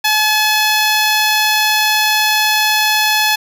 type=tone; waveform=10% pulse; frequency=856 Hz; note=A5; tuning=48 cents flat; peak=-3 dBFS; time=0.04-3.36 s; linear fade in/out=10 ms; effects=none